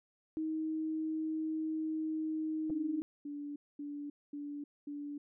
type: tone with pitch glide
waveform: sine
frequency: 315.3 to 312.9 Hz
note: D#4 to D#4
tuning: +23 to +10 cents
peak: -33 dBFS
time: 0.37-3.02 s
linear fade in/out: 0 ms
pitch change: -13 cents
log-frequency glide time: 1.73-2.72 s
type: clicks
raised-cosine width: 2 ms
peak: -34 dBFS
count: 2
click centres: 2.698 / 2.704 s
type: tone bursts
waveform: sine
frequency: 290 Hz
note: D4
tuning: 22 cents flat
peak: -39 dBFS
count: 5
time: 2.71-5.18 s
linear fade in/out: 5 ms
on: 310 ms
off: 230 ms
effects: none